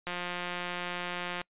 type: click train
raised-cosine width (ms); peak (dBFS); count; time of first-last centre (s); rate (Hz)
0.3; -19; 239; 0.07-1.415; 177
effects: noise-tail reverb RT60 0.1 s tail -26 dB re dry + resampled to 8000 Hz